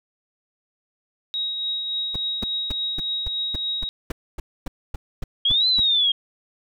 sine tone with tremolo, 3800 Hz, A#7, 33 cents sharp, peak -22 dBFS, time 1.34-3.89 s, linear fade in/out 0 ms, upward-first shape triangle, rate 3.5 Hz, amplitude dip 40%
brown noise bursts, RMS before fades -26 dBFS, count 14, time 2.14-5.8 s, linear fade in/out 5 ms, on 20 ms, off 260 ms
sine linear two-way sweep, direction up then down, 3214 to 4100 to 3214 Hz, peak -16 dBFS, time 5.45-6.12 s, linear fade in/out 5 ms, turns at 5.68 s
effects none

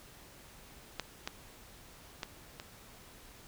clicks, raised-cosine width 0.2 ms, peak -17 / -18 / -19 / -25 dBFS, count 4, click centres 0.997 / 1.275 / 2.232 / 2.599 s, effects pink hiss -55 dBFS RMS until 3.47 s

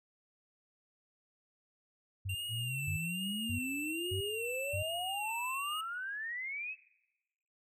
sine tone bursts, 96.6 Hz, G2, 25 cents flat, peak -35 dBFS, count 5, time 2.25-4.83 s, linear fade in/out 10 ms, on 100 ms, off 520 ms
square tone with vibrato, 2756 Hz, F7, 24 cents flat, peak -38 dBFS, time 2.29-5.81 s, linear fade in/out 5 ms, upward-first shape sine, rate 1.2 Hz, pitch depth 75 cents each way
sine exponential sweep, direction up, 108.9 to 2637 Hz, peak -37 dBFS, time 2.48-6.76 s, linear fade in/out 50 ms
effects noise-tail reverb RT60 1.0 s tail -20 dB re dry

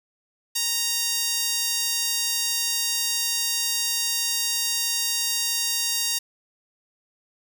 sawtooth tone with high-pass filter, 932.3 Hz, A#5, in tune, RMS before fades -25 dBFS, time 0.55-6.19 s, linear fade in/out 10 ms, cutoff 4800 Hz, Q 1.1, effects none

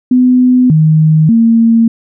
sine tone with pitch steps, 251.6 / 156.4 / 228.6 Hz, B3 / D#3 / A#3, +32 / +9 / -34 cents, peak -4 dBFS, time 0.11-1.88 s, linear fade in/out 5 ms, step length 590 ms, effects none

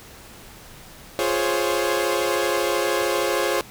sawtooth chord, Db major seventh, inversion first, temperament equal with one note detuned, 349.2 / 415.3 / 521.4 / 554.4 Hz, F4 / Ab4 / C5 / Db5, 0 / 0 / -6 / 0 cents, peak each -22 dBFS, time 1.19-3.61 s, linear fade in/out 0 ms, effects pink hiss -44 dBFS RMS until 3.7 s

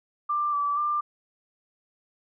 sine tone with pitch steps, 1185 / 1156 / 1190 Hz, D6 / D6 / D6, +15 / -28 / +22 cents, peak -23 dBFS, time 0.29-1.01 s, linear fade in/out 10 ms, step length 240 ms, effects none

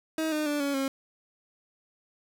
30% pulse tone with pitch steps, 317.4 / 305 / 293.1 / 281.6 / 270.6 Hz, D#4 / D#4 / D4 / C#4 / C#4, +35 / -34 / -3 / +27 / -42 cents, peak -24 dBFS, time 0.18-0.88 s, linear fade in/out 2 ms, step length 140 ms, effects none

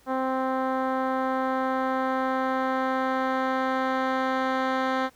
10% pulse tone with low-pass filter sweep, 261.6 Hz, C4, in tune, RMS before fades -26 dBFS, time 0.06-5.1 s, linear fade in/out 50 ms, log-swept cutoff 1100 to 2600 Hz, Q 0.85, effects pink hiss -59 dBFS RMS until 5.15 s

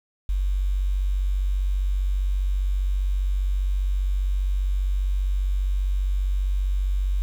sine tone, 47.52 Hz, F#1, 47 cents sharp, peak -20 dBFS, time 0.29-7.22 s, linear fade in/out 0 ms, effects 8-bit

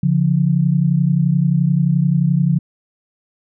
sine tone pair together, 142.3 / 173.81 Hz, C#3 / F3, +46 / -8 cents, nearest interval minor third, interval 346 cents, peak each -15 dBFS, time 0.03-2.59 s, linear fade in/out 5 ms, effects none

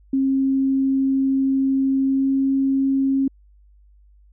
sine tone with pitch glide, 268.7 to 270.3 Hz, C4 to C#4, +46 to -44 cents, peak -16 dBFS, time 0.13-3.28 s, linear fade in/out 5 ms, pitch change +10 cents, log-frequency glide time 2.05-2.31 s, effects added 50 Hz sine -49 dBFS peak until 4.32 s

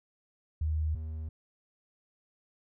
sine / triangle tone pair in turn, 77.78 / 78.77 Hz, D#2 / D#2, 0 / +22 cents, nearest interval unison, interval 22 cents, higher second, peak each -27 / -33 dBFS, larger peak first, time 0.61-0.95 / 0.95-1.29 s, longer neither, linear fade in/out 5 ms, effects none

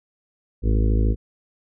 harmonic tone, 53.6 Hz, A1, 45 cents flat, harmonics 1 / 2 / 4 / 5 / 6 / 7 / 8 / 9, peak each -17 / -23 / -29 / -31 / -33 / -34 / -35 / -36 dBFS, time 0.62-1.16 s, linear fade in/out 50 ms, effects none

